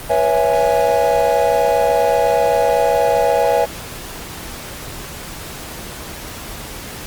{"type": "chord", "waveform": "triangle", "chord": "C# minor seventh", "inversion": "third", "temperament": "equal with one note detuned", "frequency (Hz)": [486.5, 554.4, 659.3, 830.6], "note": ["B4", "C#5", "E5", "G#5"], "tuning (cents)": [-26, 0, 0, 0], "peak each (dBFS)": -16, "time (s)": [0.09, 3.66], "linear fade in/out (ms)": 20, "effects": ["pink hiss -31 dBFS RMS until 7.06 s", "Opus 32 kbps"]}